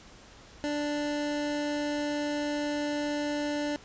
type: tone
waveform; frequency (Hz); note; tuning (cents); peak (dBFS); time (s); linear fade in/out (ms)
25% pulse; 293.7; D4; 0; -25; 0.64-3.76; 0
effects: pink hiss -52 dBFS RMS until 3.84 s + resampled to 16000 Hz

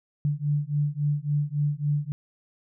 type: beating tone pair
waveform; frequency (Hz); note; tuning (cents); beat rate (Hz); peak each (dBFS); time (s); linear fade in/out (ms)
sine; 144.8 / 148.4; D3 / D3; -24 / +18; 3.6; -26; 0.25-2.12; 0
effects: none

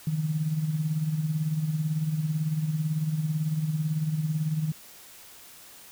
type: tone with tremolo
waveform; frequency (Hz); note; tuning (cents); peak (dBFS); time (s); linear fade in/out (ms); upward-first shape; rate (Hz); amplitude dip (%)
sine; 155.56; D#3; 0; -22; 0.07-4.72; 2; sine; 18; 60
effects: white hiss -49 dBFS RMS until 5.91 s

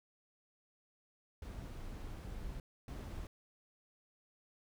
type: noise bursts at uneven times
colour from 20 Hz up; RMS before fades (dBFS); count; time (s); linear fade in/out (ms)
brown; -45; 2; 1.42-2.6 / 2.88-3.27; 2
effects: none

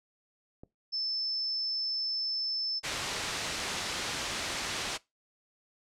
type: click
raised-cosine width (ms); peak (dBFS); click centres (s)
2; -33; 0.635
type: tone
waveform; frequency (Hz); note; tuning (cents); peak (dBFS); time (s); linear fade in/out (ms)
sine; 5274; E8; 0; -30; 0.92-2.8; 20
type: low-pass noise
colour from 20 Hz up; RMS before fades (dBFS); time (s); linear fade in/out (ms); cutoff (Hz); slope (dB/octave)
white; -35; 2.83-4.98; 20; 5400; 12
effects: noise-tail reverb RT60 0.2 s tail -21 dB re dry + low-pass 10000 Hz 12 dB/octave

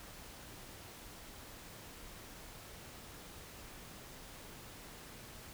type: silence
effects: pink hiss -52 dBFS RMS until 5.53 s

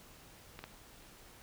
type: clicks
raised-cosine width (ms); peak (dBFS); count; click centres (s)
0.3; -29 / -27; 2; 0.591 / 0.64
effects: pink hiss -57 dBFS RMS until 1.42 s

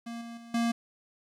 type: tone with level steps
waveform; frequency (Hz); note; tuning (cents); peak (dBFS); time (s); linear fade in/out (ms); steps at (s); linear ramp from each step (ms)
square; 233.1; A#3; 0; -37 / -41 / -46 / -26; 0.06-0.72; 10; 0.21 / 0.37 / 0.54; 5
effects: low-pass 9000 Hz 12 dB/octave + 11-bit

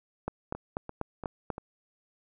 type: two click trains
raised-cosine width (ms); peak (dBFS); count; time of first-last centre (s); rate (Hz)
1; -24 / -17; 4 / 6; 0.55-1.581 / 0.28-1.502; 2.91 / 4.09
effects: none

